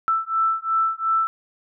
sine beating tone pair, 1324 / 1326.8 Hz, E6 / E6, +7 / +11 cents, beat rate 2.8 Hz, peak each -22 dBFS, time 0.08-1.27 s, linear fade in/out 0 ms, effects none

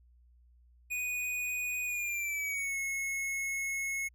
square tone with pitch glide, 2476 to 2181 Hz, D#7 to C#7, -9 to -29 cents, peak -33 dBFS, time 0.9-4.09 s, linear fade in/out 20 ms, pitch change -220 cents, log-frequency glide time 1.85-2.78 s, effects added 60 Hz sine -59 dBFS peak until 4.14 s

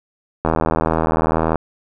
click train, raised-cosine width 1 ms, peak -3 dBFS, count 90, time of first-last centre 0.45-1.557 s, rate 80.4 Hz, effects none

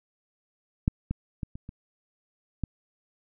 clicks, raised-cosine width 5 ms, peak -9 / -16 / -19 / -26 / -27 / -16 dBFS, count 6, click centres 0.879 / 1.11 / 1.432 / 1.555 / 1.691 / 2.637 s, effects none

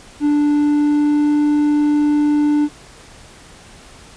triangle tone with pitch glide, 293.7 to 295.7 Hz, D4 to D4, 0 to +12 cents, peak -10 dBFS, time 0.2-2.69 s, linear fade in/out 50 ms, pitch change +12 cents, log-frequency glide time 0.5-1.38 s, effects pink hiss -42 dBFS RMS until 4.16 s + resampled to 22050 Hz

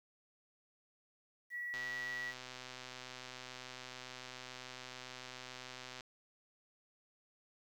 sine tone, 1935 Hz, B6, 36 cents flat, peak -39 dBFS, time 1.5-2.34 s, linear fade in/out 50 ms
click train, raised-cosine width 0.2 ms, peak -30 dBFS, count 543, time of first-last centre 1.74-6.008 s, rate 127 Hz
effects 11-bit

